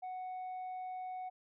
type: tone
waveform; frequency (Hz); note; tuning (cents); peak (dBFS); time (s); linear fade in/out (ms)
sine; 740; F#5; 0; -37; 0.02-1.3; 20
effects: tanh soft clip ceiling -39 dBFS